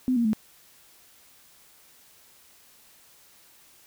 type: tone with pitch steps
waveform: sine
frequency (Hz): 254.8 / 235 / 216.7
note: C4 / A#3 / A3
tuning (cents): -46 / +14 / -26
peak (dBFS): -20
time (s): 0.08-0.332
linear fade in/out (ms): 0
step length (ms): 84
effects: white hiss -56 dBFS RMS until 3.86 s